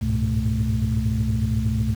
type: tone cluster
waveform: sine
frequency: 67.1 / 100.4 / 108.8 / 122.1 / 218.7 Hz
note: C2 / G2 / A2 / B2 / A3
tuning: +44 / +42 / -19 / -19 / -10 cents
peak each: -25 dBFS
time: 0.01-1.95 s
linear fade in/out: 20 ms
effects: tanh soft clip ceiling -12 dBFS + 7-bit